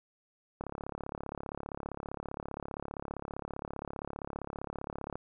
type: click train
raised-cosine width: 1 ms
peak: -24 dBFS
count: 161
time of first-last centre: 0.61-5.155 s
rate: 35.2 Hz
effects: none